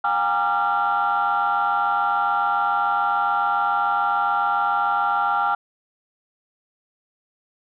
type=tone cluster; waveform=sine; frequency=723 / 810 / 930 / 1185 / 1376 Hz; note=F#5 / G#5 / A#5 / D6 / F6; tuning=-40 / -43 / -4 / +15 / -26 cents; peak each=-28 / -21 / -28 / -27 / -21 dBFS; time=0.04-5.55 s; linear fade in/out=5 ms; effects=tanh soft clip ceiling -12 dBFS